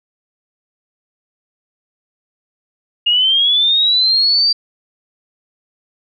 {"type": "linear sweep", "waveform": "sine", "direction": "up", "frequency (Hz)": [2829, 4699], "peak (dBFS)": -10, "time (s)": [3.06, 4.53], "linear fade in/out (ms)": 10, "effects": []}